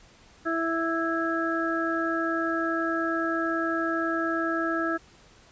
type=harmonic tone; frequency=329.6 Hz; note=E4; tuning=in tune; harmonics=1 / 2 / 4 / 5; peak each=-28 / -32 / -30 / -31 dBFS; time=0.45-4.98 s; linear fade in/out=20 ms; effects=pink hiss -55 dBFS RMS until 5.51 s + resampled to 16000 Hz